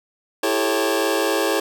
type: chord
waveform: sawtooth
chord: A dominant seventh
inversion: second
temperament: just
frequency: 330 / 396 / 440 / 550 Hz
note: E4 / G4 / A4 / C#5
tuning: +2 / +18 / 0 / -14 cents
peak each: -20 dBFS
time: 0.43-1.6 s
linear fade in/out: 5 ms
effects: none